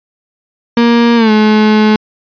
35% pulse tone with pitch glide, 235.2 to 214.4 Hz, A#3 to A3, +16 to -45 cents, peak -4 dBFS, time 0.77-1.96 s, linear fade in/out 2 ms, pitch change -161 cents, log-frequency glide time 1.16-1.31 s, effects resampled to 11025 Hz

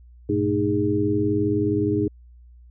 sine tone cluster, 102.3 / 121.8 / 216.9 / 309.3 / 409.9 Hz, G#2 / B2 / A3 / D#4 / G#4, -26 / -24 / -25 / -10 / -23 cents, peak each -27 / -30 / -30 / -22 / -24 dBFS, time 0.29-2.08 s, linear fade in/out 5 ms, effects added 60 Hz sine -45 dBFS peak until 2.7 s

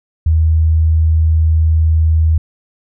sine tone, 79.8 Hz, D#2, 44 cents sharp, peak -8 dBFS, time 0.26-2.38 s, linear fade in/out 5 ms, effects none

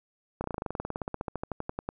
slowing click train, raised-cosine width 1 ms, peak -18 dBFS, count 26, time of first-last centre 0.41-1.89 s, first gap 31 ms, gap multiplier 1.05, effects none

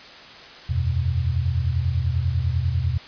sine chord, E suspended second, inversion none, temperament equal with one note detuned, 82.41 / 92.5 / 124.98 Hz, E2 / F#2 / B2, 0 / 0 / +21 cents, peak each -23 / -25 / -24 dBFS, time 0.69-2.98 s, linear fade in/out 10 ms, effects white hiss -42 dBFS RMS until 3.07 s + resampled to 11025 Hz

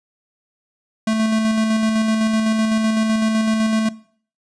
square tone with tremolo, 220 Hz, A3, in tune, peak -16 dBFS, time 1.07-3.89 s, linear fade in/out 5 ms, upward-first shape square, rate 7.9 Hz, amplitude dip 30%, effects noise-tail reverb RT60 0.5 s tail -19 dB re dry + resampled to 22050 Hz

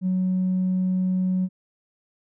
triangle tone with tanh clipping, 185 Hz, F#3, in tune, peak -20 dBFS, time 0.01-1.49 s, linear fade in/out 50 ms, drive 5 dB, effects none

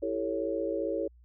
sine chord, A dominant seventh, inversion second, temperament equal with one note detuned, 329.6 / 392 / 447.2 / 554.4 Hz, E4 / G4 / A4 / C#5, 0 / 0 / +28 / 0 cents, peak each -34 / -36 / -34 / -33 dBFS, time 0.02-1.08 s, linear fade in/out 10 ms, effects added 60 Hz sine -54 dBFS peak until 1.24 s

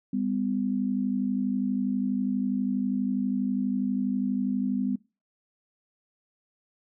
sine tone pair together, 200.3 / 252.6 Hz, G3 / B3, +38 / +39 cents, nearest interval major third, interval 401 cents, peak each -28 / -27 dBFS, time 0.13-4.96 s, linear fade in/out 5 ms, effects noise-tail reverb RT60 0.3 s tail -22 dB re dry

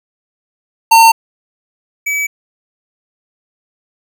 square tone pair in turn, 908 / 2288 Hz, A#5 / D7, -46 / -46 cents, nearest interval octave + major third, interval 1600 cents, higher second, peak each -4 / -15 dBFS, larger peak first, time 0.91-1.12 / 2.06-2.27 s, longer neither, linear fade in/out 10 ms, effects none

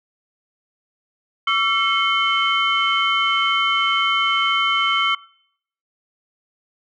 sine tone cluster, 1146 / 1345 / 2169 / 3067 Hz, D6 / E6 / C#7 / G7, -43 / +34 / -38 / -38 cents, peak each -21 dBFS, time 1.47-5.15 s, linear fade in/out 5 ms, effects noise-tail reverb RT60 0.7 s tail -24 dB re dry + tanh soft clip ceiling -7 dBFS

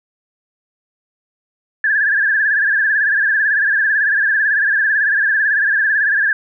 sine tone with vibrato, 1671 Hz, G#6, 10 cents sharp, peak -12 dBFS, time 1.84-6.33 s, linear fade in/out 2 ms, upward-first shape sine, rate 18 Hz, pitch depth 93 cents each way, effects none

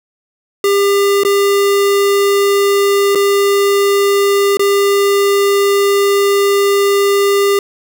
square tone with dropouts, 400.4 Hz, G4, 37 cents sharp, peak -10 dBFS, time 0.64-7.59 s, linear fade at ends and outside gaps 2 ms, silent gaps 1.235-1.249 / 3.15-3.155 / 4.571-4.594 s, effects none

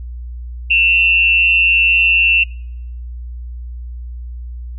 sine tone with amplitude modulation, 2701 Hz, E7, 42 cents sharp, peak -6 dBFS, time 0.7-2.44 s, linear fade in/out 10 ms, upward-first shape sine, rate 180 Hz, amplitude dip 70%, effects noise-tail reverb RT60 0.8 s tail -26 dB re dry + added 60 Hz sine -25 dBFS peak until 4.78 s

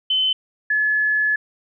sine tone pair in turn, 3051 / 1712.3 Hz, G7 / A6, -48 / -48 cents, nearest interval minor seventh, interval 1000 cents, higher first, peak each -16 dBFS, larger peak neither, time 0.1-0.33 / 0.7-1.36 s, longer second, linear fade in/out 5 ms, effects none

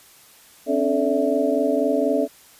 sine tone cluster, 264.7 / 288.8 / 436.8 / 577 / 658 Hz, C4 / D4 / A4 / D5 / E5, +20 / -29 / -13 / -31 / -3 cents, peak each -24 dBFS, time 0.66-2.28 s, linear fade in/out 50 ms, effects white hiss -50 dBFS RMS until 2.59 s + resampled to 32000 Hz

